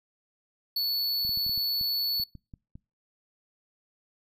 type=tone; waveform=square; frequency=4435 Hz; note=C#8; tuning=in tune; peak=-26 dBFS; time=0.76-2.24 s; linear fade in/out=5 ms
type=clicks; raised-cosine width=5 ms; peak=-32 dBFS; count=11; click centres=1.25 / 1.293 / 1.374 / 1.465 / 1.495 / 1.577 / 1.812 / 2.199 / 2.353 / 2.538 / 2.755 s
effects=noise-tail reverb RT60 0.3 s tail -25 dB re dry